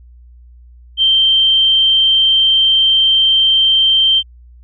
sine tone, 3136 Hz, G7, in tune, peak -8 dBFS, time 0.97-4.23 s, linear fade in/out 50 ms, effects added 60 Hz sine -38 dBFS peak until 4.63 s

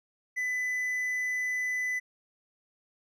triangle tone with hard clipping, 2000 Hz, B6, 21 cents sharp, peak -29 dBFS, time 0.36-2 s, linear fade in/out 20 ms, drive 6 dB, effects none

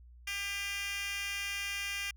10% pulse tone with high-pass filter, 400 Hz, G4, 35 cents sharp, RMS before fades -37 dBFS, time 0.27-2.11 s, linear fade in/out 5 ms, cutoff 2500 Hz, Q 2, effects added 60 Hz sine -52 dBFS peak until 2.16 s

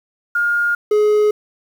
sine / triangle tone pair in turn, 1418 / 421.6 Hz, F6 / G#4, +26 / +26 cents, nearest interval octave + major sixth, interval 2100 cents, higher first, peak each -14 / -9 dBFS, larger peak second, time 0.35-0.75 / 0.91-1.31 s, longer neither, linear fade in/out 5 ms, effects 7-bit

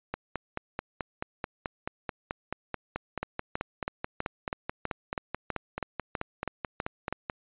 two click trains, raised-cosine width 0.5 ms, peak -15 / -16 dBFS, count 13 / 34, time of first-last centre 3.23-7.126 / 0.14-7.298 s, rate 3.08 / 4.61 Hz, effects resampled to 8000 Hz

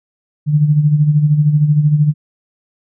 sine tone with tremolo, 149.4 Hz, D3, 30 cents sharp, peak -6 dBFS, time 0.46-2.14 s, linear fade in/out 50 ms, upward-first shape sine, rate 13 Hz, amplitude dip 60%, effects none

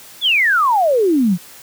sine exponential sweep, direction down, 3587 to 164.81 Hz, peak -11 dBFS, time 0.21-1.38 s, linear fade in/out 50 ms, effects white hiss -40 dBFS RMS until 1.62 s + high-pass 60 Hz 12 dB/octave

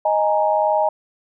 sine chord, D# suspended fourth, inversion none, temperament equal, 622.3 / 830.6 / 932.3 Hz, D#5 / G#5 / A#5, 0 / 0 / 0 cents, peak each -18 / -19 / -22 dBFS, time 0.05-0.89 s, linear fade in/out 5 ms, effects none

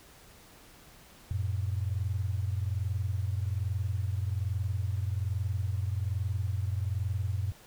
sine tone pair together, 91 / 112.2 Hz, F#2 / A2, -28 / +34 cents, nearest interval major third, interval 362 cents, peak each -30 / -33 dBFS, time 1.31-7.52 s, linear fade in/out 0 ms, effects pink hiss -55 dBFS RMS until 7.66 s

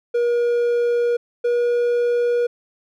triangle tone pair in turn, 477.3 / 480.3 Hz, A#4 / B4, +41 / -48 cents, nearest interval unison, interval 11 cents, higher second, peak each -14 dBFS, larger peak neither, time 0.14-1.17 / 1.44-2.47 s, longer neither, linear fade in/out 10 ms, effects none

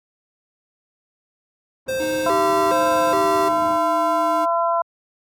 pink low-pass noise, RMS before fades -36 dBFS, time 1.86-3.78 s, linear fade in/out 20 ms, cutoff 920 Hz, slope 12 dB/octave
square tone with vibrato, 451.4 Hz, A4, 44 cents sharp, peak -22 dBFS, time 1.88-3.49 s, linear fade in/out 10 ms, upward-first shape square, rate 1.2 Hz, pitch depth 260 cents each way
square tone, 311.1 Hz, D#4, in tune, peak -27 dBFS, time 1.99-4.46 s, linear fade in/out 20 ms
harmonic tone, 338 Hz, E4, 43 cents sharp, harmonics 2 / 3 / 4, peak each -20 / -20 / -26 dBFS, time 2.26-4.82 s, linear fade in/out 5 ms
effects high-pass 100 Hz 12 dB/octave

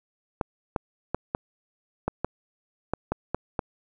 clicks, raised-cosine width 1 ms, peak -11 dBFS, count 10, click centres 0.412 / 0.762 / 1.146 / 1.349 / 2.08 / 2.246 / 2.936 / 3.12 / 3.346 / 3.592 s, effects none

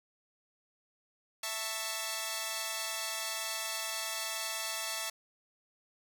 5% pulse chord, A major, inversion second, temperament equal with one note detuned, 659.3 / 886.1 / 1108.7 Hz, E5 / A5 / C#6, 0 / +12 / 0 cents, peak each -27 / -27 / -29 dBFS, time 1.43-5.1 s, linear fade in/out 5 ms, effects none

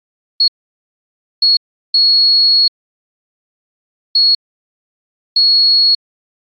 sine tone bursts at uneven times, 4337 Hz, C#8, 39 cents flat, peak -7 dBFS, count 5, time 0.4-0.48 / 1.42-1.57 / 1.94-2.68 / 4.15-4.35 / 5.36-5.95 s, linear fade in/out 5 ms, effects AAC 48 kbps

